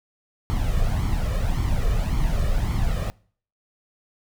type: noise with flanger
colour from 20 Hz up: brown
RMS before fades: -22 dBFS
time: 0.5-3.1 s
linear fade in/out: 0 ms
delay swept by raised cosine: 0.91 to 1.7 ms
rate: 1.8 Hz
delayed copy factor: +0.65
effects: noise-tail reverb RT60 0.5 s tail -24 dB re dry